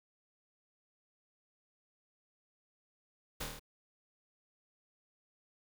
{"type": "noise with echo", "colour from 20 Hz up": "pink", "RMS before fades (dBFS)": -38, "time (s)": [3.4, 3.44], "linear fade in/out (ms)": 10, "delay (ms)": 26, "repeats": 6, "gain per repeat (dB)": -2, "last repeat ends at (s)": 3.596, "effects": []}